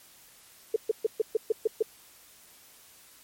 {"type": "tone bursts", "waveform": "sine", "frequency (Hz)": 440, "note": "A4", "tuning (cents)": 0, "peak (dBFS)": -20, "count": 8, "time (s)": [0.74, 1.826], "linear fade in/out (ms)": 5, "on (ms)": 22, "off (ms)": 130, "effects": ["white hiss -55 dBFS RMS until 3.23 s", "MP3 64 kbps"]}